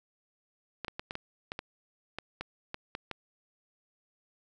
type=clicks; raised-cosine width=0.3 ms; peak=-20 dBFS; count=12; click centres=0.847 / 0.882 / 0.995 / 1.109 / 1.154 / 1.519 / 1.591 / 2.186 / 2.41 / 2.744 / 2.951 / 3.113 s; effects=none